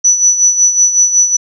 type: tone with tremolo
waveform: sine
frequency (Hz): 5940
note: F#8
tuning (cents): +6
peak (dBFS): -4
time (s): 0.04-1.37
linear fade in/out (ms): 10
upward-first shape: sine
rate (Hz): 5.4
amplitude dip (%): 65
effects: none